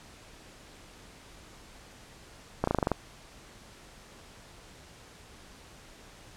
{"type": "slowing click train", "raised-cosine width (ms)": 1, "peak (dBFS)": -11, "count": 8, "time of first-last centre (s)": [2.64, 2.917], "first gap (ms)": 34, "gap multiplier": 1.05, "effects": ["pink hiss -52 dBFS RMS until 6.36 s", "low-pass 9000 Hz 12 dB/octave"]}